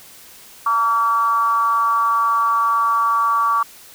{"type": "tone with frequency modulation", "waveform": "sine", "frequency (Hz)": 1144, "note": "D6", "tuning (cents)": -46, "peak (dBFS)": -14, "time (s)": [0.66, 3.63], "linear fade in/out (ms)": 5, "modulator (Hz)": 233, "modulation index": 0.55, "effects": ["white hiss -43 dBFS RMS until 3.94 s"]}